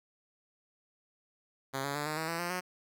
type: tone with pitch steps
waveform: 5% pulse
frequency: 135.3 / 141.13 / 147.21 / 153.55 / 160.16 / 167.06 / 174.25 / 181.76 Hz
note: C#3 / C#3 / D3 / D#3 / E3 / E3 / F3 / F#3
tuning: -42 / +31 / +4 / -23 / -50 / +23 / -4 / -31 cents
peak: -22 dBFS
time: 1.73-2.61 s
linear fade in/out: 20 ms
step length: 110 ms
effects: none